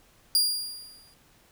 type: tone with exponential decay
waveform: sawtooth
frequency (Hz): 4813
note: D8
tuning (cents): +42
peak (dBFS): -15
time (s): 0.35-1.14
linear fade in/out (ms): 1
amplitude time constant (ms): 170
effects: pink hiss -60 dBFS RMS until 1.51 s